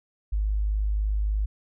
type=tone; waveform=sine; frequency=51.7 Hz; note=G#1; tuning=7 cents flat; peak=-22 dBFS; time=0.32-1.46 s; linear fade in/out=10 ms; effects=none